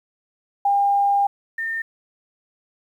sine tone pair in turn, 803 / 1814.2 Hz, G5 / A#6, +41 / -47 cents, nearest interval octave + major second, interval 1412 cents, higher second, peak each -15 / -23 dBFS, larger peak first, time 0.65-1.27 / 1.58-1.82 s, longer first, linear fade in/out 5 ms, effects 9-bit

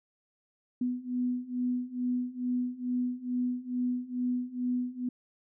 sine beating tone pair, 246.9 / 249.2 Hz, B3 / B3, 0 / +16 cents, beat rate 2.3 Hz, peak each -33 / -31 dBFS, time 0.81-5.09 s, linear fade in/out 5 ms, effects none

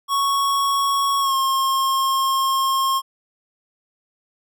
square tone with pitch glide, 1108.7 to 1072.8 Hz, C#6 to C6, 0 to +43 cents, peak -18 dBFS, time 0.08-3.02 s, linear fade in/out 50 ms, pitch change -57 cents, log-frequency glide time 1.2-1.35 s, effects none

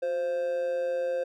triangle tone with amplitude modulation, 523.3 Hz, C5, in tune, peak -22 dBFS, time 0.02-1.24 s, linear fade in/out 10 ms, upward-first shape sine, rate 162 Hz, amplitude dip 50%, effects none

